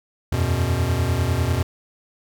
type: chord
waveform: square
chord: E suspended second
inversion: none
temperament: equal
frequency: 82.41 / 92.5 / 123.47 Hz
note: E2 / F#2 / B2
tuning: 0 / 0 / 0 cents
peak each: -24 dBFS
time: 0.32-1.63 s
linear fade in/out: 5 ms
effects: none

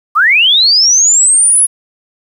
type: linear sweep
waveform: sine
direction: up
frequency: 1127 to 10548 Hz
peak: -5 dBFS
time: 0.15-1.67 s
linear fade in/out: 20 ms
effects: 7-bit

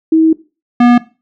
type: tone pair in turn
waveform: sine / square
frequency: 320.7 / 241.9 Hz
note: E4 / B3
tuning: -48 / -36 cents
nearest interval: perfect fourth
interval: 488 cents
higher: first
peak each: -5 dBFS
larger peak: neither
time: 0.12-0.33 / 0.8-0.98 s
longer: first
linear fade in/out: 5 ms
effects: noise-tail reverb RT60 0.3 s tail -18 dB re dry + low-pass 2000 Hz 12 dB/octave

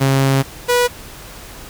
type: tone pair in turn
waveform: sawtooth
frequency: 135.5 / 488.1 Hz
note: C#3 / B4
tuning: -39 / -20 cents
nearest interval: octave + minor seventh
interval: 2219 cents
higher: second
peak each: -8 dBFS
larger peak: neither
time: 0-0.43 / 0.68-0.88 s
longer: first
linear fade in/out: 20 ms
effects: added 46 Hz sine -43 dBFS peak until 1.69 s + pink hiss -36 dBFS RMS until 1.69 s

